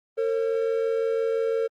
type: tone pair together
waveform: triangle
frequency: 454.1 / 540 Hz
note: A#4 / C#5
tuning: -45 / -45 cents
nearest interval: minor third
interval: 300 cents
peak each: -21 / -27 dBFS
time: 0.17-1.68 s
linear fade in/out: 20 ms
effects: Opus 24 kbps